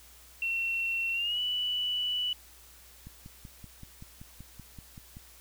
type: tone with pitch glide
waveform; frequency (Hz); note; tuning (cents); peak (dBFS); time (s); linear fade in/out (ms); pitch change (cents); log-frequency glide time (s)
sine; 2717 to 2963; F7 to F#7; -48 to +2; -28; 0.42-2.33; 2; +150; 1.13-1.4
type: click train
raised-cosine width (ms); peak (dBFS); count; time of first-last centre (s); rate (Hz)
5; -33; 12; 3.07-5.169; 5.24
effects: added 60 Hz sine -58 dBFS peak until 5.4 s + white hiss -55 dBFS RMS until 5.4 s